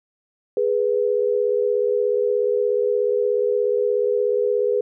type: tone pair together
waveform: sine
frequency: 415.3 / 492.1 Hz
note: G#4 / B4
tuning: 0 / -6 cents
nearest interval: minor third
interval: 294 cents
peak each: -20 dBFS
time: 0.57-4.81 s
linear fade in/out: 2 ms
effects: none